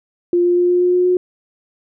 sine tone with pitch steps, 350 / 352 / 354.1 / 356.1 / 358.2 / 360.3 / 362.3 Hz, F4 / F4 / F4 / F4 / F4 / F#4 / F#4, +4 / +14 / +24 / +34 / +44 / -46 / -36 cents, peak -11 dBFS, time 0.33-1.17 s, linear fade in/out 2 ms, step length 120 ms, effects none

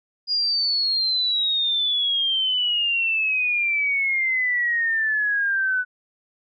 sine exponential sweep, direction down, 4892 to 1485 Hz, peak -19 dBFS, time 0.27-5.85 s, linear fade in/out 50 ms, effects none

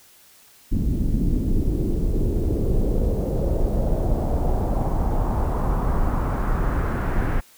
brown noise with low-pass filter sweep, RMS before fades -21 dBFS, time 0.71-7.41 s, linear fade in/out 20 ms, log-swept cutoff 240 to 1700 Hz, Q 2.2, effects white hiss -52 dBFS RMS until 7.57 s

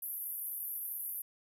pink band-pass noise, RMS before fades -40 dBFS, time 0.02-1.22 s, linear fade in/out 5 ms, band 11000 to 14000 Hz, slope 96 dB/octave, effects none

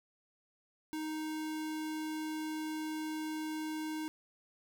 square tone, 311.4 Hz, D#4, 2 cents sharp, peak -37 dBFS, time 0.93-4.08 s, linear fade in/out 0 ms, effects none

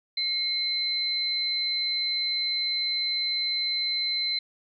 sine tone pair together, 2156 / 4070 Hz, C#7 / C8, -49 / -49 cents, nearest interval major seventh, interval 1100 cents, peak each -34 / -25 dBFS, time 0.17-4.39 s, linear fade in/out 5 ms, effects none

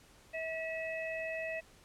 harmonic tone, 646 Hz, E5, 35 cents flat, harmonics 1 / 3 / 4, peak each -38 / -42 / -42 dBFS, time 0.33-1.61 s, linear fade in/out 20 ms, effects pink hiss -61 dBFS RMS until 1.84 s + low-pass 11000 Hz 12 dB/octave

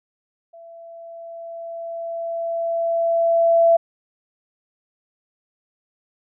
sine tone with level ramp, 670 Hz, E5, 28 cents sharp, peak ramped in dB -40 to -10 dBFS, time 0.53-3.77 s, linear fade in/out 10 ms, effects none

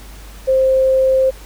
sine tone, 526 Hz, C5, 9 cents sharp, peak -10 dBFS, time 0.47-1.31 s, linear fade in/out 20 ms, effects added 50 Hz sine -34 dBFS peak until 1.45 s + pink hiss -41 dBFS RMS until 1.45 s

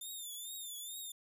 10% pulse tone with vibrato, 3575 Hz, A7, 27 cents sharp, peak -36 dBFS, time 0.01-1.12 s, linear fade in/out 5 ms, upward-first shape triangle, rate 2.3 Hz, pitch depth 110 cents each way, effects none

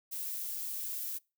violet noise, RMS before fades -38 dBFS, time 0.11-1.19 s, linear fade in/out 20 ms, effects noise-tail reverb RT60 0.3 s tail -26 dB re dry

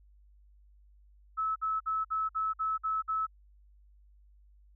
sine tone bursts, 1300 Hz, E6, 24 cents flat, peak -28 dBFS, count 8, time 1.37-3.268 s, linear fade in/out 20 ms, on 190 ms, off 54 ms, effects added 50 Hz sine -57 dBFS peak until 4.75 s

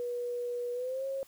sine tone with pitch glide, 485 to 541.3 Hz, B4 to C#5, -31 to -41 cents, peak -32 dBFS, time 0-1.23 s, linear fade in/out 0 ms, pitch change +190 cents, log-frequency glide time 0.73-1.05 s, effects white hiss -60 dBFS RMS until 1.27 s

